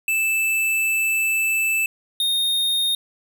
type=tone pair in turn; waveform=square; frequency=2637 / 3692 Hz; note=E7 / A#7; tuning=0 / -17 cents; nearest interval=tritone; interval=583 cents; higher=second; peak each=-19 dBFS; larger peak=neither; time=0.08-1.86 / 2.2-2.95 s; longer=first; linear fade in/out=2 ms; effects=none